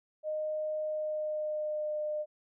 sine tone with pitch glide, 616 to 605.1 Hz, D#5 to D#5, -17 to -48 cents, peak -31 dBFS, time 0.23-2.26 s, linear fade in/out 50 ms, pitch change -31 cents, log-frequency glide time 0.87-1.98 s, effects none

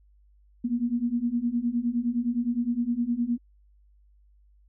sine beating tone pair, 233.1 / 242.8 Hz, A#3 / B3, 0 / -29 cents, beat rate 9.7 Hz, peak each -28 / -26 dBFS, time 0.64-3.38 s, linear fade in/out 10 ms, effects added 50 Hz sine -56 dBFS peak until 4.68 s

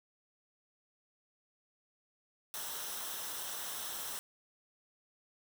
white noise with comb filter, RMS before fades -41 dBFS, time 2.54-4.19 s, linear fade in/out 0 ms, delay 0.43 ms, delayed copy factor -0.55, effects none

